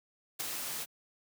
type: noise with ADSR envelope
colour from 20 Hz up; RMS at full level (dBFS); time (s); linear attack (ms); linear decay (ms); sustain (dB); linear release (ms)
white; -32; 0.39-0.86; 19; 3; -6; 36
effects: high-pass 100 Hz 12 dB/octave